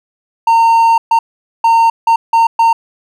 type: tone bursts at uneven times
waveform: triangle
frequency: 915 Hz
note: A#5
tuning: 32 cents flat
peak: -4 dBFS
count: 6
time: 0.47-0.98 / 1.11-1.19 / 1.64-1.9 / 2.07-2.16 / 2.33-2.47 / 2.59-2.73 s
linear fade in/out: 5 ms
effects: none